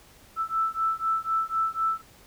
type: beating tone pair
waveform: sine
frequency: 1319 / 1323 Hz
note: E6 / E6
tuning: +1 / +6 cents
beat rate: 4 Hz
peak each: -27 dBFS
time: 0.36-2.02 s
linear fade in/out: 50 ms
effects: pink hiss -54 dBFS RMS until 2.26 s